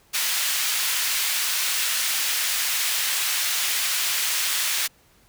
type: high-pass noise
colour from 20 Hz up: pink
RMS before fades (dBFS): -24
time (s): 0.13-4.88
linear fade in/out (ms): 20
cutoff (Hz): 2100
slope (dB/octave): 12
effects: pink hiss -58 dBFS RMS until 5.28 s